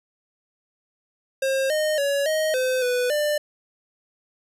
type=tone with pitch steps; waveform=square; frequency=535 / 615 / 563 / 626 / 513 / 494.9 / 595 Hz; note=C5 / D#5 / C#5 / D#5 / C5 / B4 / D5; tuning=+38 / -20 / +27 / +10 / -34 / +4 / +22 cents; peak=-21 dBFS; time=1.42-3.38 s; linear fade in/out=5 ms; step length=280 ms; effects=resampled to 32000 Hz